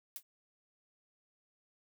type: noise with exponential decay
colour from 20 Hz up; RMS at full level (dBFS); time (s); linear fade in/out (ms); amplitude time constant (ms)
blue; -38; 0.16-0.23; 1; 15
effects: none